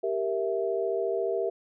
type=chord; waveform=sine; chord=E diminished; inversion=first; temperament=equal; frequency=392 / 466.2 / 659.3 Hz; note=G4 / Bb4 / E5; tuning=0 / 0 / 0 cents; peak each=-29 / -30 / -31 dBFS; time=0.03-1.5 s; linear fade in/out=10 ms; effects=none